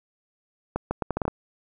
accelerating click train, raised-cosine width 1 ms, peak -11 dBFS, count 8, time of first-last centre 0.76-1.28 s, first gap 150 ms, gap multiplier 0.75, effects none

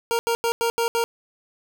25% pulse tone bursts at uneven times, 465 Hz, A#4, 4 cents flat, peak -16 dBFS, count 6, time 0.11-0.19 / 0.27-0.35 / 0.44-0.52 / 0.61-0.7 / 0.78-0.88 / 0.95-1.04 s, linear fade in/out 0 ms, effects none

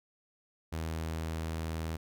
sawtooth tone, 80.6 Hz, E2, 38 cents flat, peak -30 dBFS, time 0.72-1.97 s, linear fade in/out 10 ms, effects none

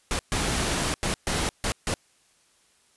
pink noise bursts at uneven times, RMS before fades -26 dBFS, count 6, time 0.11-0.19 / 0.32-0.94 / 1.03-1.14 / 1.27-1.49 / 1.64-1.72 / 1.87-1.94 s, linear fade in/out 0 ms, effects white hiss -63 dBFS RMS until 2.96 s + resampled to 24000 Hz

